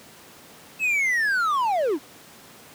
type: linear sweep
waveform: triangle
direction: down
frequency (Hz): 2637 to 253.1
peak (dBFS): -18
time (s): 0.79-1.99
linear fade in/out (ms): 50
effects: pink hiss -47 dBFS RMS until 2.74 s + high-pass 150 Hz 12 dB/octave